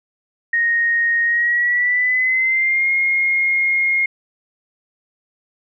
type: tone with pitch glide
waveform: sine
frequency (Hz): 1864.7 to 2142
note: A#6 to C7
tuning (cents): 0 to +40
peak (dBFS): -14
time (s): 0.53-4.06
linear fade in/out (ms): 5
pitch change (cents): +240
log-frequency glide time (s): 1.24-2.9
effects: none